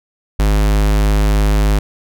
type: tone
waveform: square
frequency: 51.6 Hz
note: G#1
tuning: 10 cents flat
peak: -11 dBFS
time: 0.39-1.79 s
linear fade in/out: 5 ms
effects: none